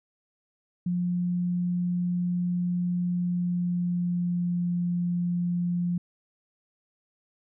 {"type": "tone with pitch glide", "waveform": "sine", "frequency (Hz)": [177.1, 175.17], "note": ["F3", "F3"], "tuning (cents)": [24, 6], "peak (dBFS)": -24, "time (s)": [0.86, 5.98], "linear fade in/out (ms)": 5, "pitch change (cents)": -18, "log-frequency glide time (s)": [3.07, 4.69], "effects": []}